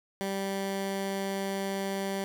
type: tone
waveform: 15% pulse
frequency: 195.3 Hz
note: G3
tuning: 6 cents flat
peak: -24 dBFS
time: 0.21-2.24 s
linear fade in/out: 0 ms
effects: none